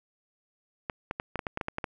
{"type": "clicks", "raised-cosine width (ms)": 0.5, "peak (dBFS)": -16, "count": 11, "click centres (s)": [0.898, 1.111, 1.199, 1.357, 1.392, 1.468, 1.574, 1.612, 1.684, 1.784, 1.842], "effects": []}